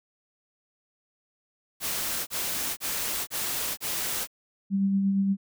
white noise bursts, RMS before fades -30 dBFS, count 5, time 1.8-4.274 s, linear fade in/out 50 ms, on 470 ms, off 31 ms
sine tone with tremolo, 196 Hz, G3, in tune, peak -20 dBFS, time 4.7-5.37 s, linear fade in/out 50 ms, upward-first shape sine, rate 8.6 Hz, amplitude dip 30%
effects none

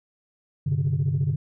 sine chord, G suspended fourth, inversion none, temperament equal with one note detuned, 98 / 130.81 / 145.06 Hz, G2 / C3 / D3, 0 / 0 / -21 cents, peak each -27 / -24 / -22 dBFS, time 0.66-1.36 s, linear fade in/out 10 ms, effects tanh soft clip ceiling -16 dBFS

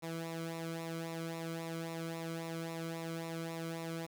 sawtooth tone with flanger, 164.81 Hz, E3, in tune, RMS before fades -41 dBFS, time 0.02-4.07 s, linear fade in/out 20 ms, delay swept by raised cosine 0.63 to 1.14 ms, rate 3.7 Hz, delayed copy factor -0.65, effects 10-bit

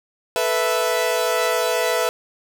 sawtooth chord, A suspended second, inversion none, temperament equal, 440 / 493.9 / 659.3 Hz, A4 / B4 / E5, 0 / 0 / 0 cents, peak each -22 / -18 / -18 dBFS, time 0.36-2.09 s, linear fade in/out 0 ms, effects none

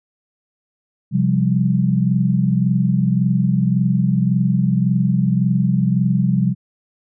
sine chord, C suspended fourth, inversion none, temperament just, 130.81 / 174.42 / 196.22 Hz, C3 / F3 / G3, 0 / -2 / +2 cents, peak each -18 dBFS, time 1.11-6.55 s, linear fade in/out 50 ms, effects none

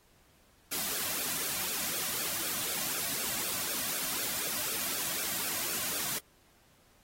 white noise with flanger, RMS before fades -34 dBFS, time 0.71-6.19 s, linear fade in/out 10 ms, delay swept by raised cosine 0.98 to 2.38 ms, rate 4 Hz, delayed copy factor -0.9, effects pink hiss -65 dBFS RMS until 7.03 s + AAC 48 kbps

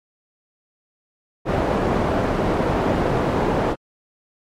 white low-pass noise, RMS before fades -20 dBFS, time 1.45-3.76 s, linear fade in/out 50 ms, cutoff 650 Hz, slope 12 dB/octave, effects MP3 64 kbps

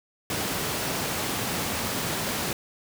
pink high-pass noise, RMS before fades -29 dBFS, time 0.3-2.53 s, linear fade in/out 2 ms, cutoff 110 Hz, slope 12 dB/octave, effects none

